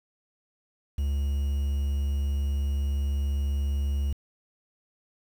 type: tone with quantisation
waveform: triangle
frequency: 70.2 Hz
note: C#2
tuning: 22 cents sharp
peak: -22 dBFS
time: 0.98-4.13 s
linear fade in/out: 5 ms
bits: 8
effects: none